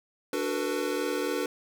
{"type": "chord", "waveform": "square", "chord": "B minor seventh", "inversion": "first", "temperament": "equal with one note detuned", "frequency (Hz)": [293.7, 370, 450.3, 493.9], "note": ["D4", "F#4", "A4", "B4"], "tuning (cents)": [0, 0, 40, 0], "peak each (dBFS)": -34, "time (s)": [0.33, 1.46], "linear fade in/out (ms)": 2, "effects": []}